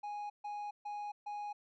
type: tone bursts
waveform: triangle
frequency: 828 Hz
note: G#5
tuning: 5 cents flat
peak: -37 dBFS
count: 4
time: 0.03-1.53 s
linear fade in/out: 10 ms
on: 270 ms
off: 140 ms
effects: resampled to 16000 Hz